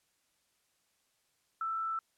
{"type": "tone with frequency modulation", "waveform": "sine", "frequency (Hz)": 1326, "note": "E6", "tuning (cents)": 10, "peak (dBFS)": -32, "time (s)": [1.61, 1.99], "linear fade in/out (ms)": 2, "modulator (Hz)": 51.3, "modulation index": 0.24, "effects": ["white hiss -75 dBFS RMS until 2.17 s", "low-pass 11000 Hz 12 dB/octave"]}